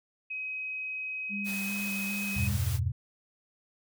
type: tone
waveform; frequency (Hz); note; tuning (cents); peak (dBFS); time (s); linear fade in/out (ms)
sine; 2532; D#7; +30; -33; 0.3-2.48; 10
type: tone with vibrato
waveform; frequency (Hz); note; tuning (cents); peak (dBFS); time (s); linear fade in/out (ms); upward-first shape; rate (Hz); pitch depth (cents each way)
sine; 200; G3; +35; -34; 1.29-2.59; 50; square; 2.5; 19
type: band-stop noise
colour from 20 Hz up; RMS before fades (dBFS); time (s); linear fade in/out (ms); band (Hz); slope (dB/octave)
white; -40; 1.44-2.8; 50; 130 to 240; 96
type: chord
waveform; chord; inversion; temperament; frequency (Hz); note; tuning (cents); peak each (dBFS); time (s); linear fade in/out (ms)
sine; E minor; none; equal; 82.41 / 98 / 123.47; E2 / G2 / B2; 0 / 0 / 0; -31; 2.36-2.92; 10
effects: none